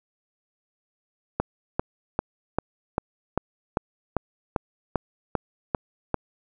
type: click train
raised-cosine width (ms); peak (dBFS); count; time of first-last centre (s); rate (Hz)
1; -8; 13; 1.4-6.143; 2.53
effects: none